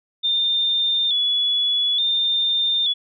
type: tone with vibrato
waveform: sine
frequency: 3507 Hz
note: A7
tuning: 6 cents flat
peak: -17 dBFS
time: 0.23-2.94 s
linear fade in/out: 20 ms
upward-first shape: square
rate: 0.57 Hz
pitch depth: 51 cents each way
effects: none